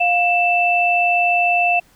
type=tone pair together; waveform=sine; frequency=705 / 2653 Hz; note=F5 / E7; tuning=+16 / +10 cents; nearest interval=octave + major seventh; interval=2294 cents; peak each=-16 dBFS; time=0-1.8 s; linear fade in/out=10 ms; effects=pink hiss -54 dBFS RMS until 1.95 s